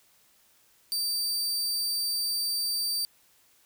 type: tone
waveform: sawtooth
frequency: 4647 Hz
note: D8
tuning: 19 cents flat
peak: -24 dBFS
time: 0.92-3.05 s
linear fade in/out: 0 ms
effects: white hiss -63 dBFS RMS until 3.65 s